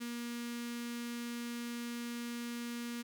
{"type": "tone with notch filter", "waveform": "sawtooth", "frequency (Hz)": 237.8, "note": "A#3", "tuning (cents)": 35, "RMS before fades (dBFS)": -41, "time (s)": [0, 3.03], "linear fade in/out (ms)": 20, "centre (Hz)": 670, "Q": 0.52, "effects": []}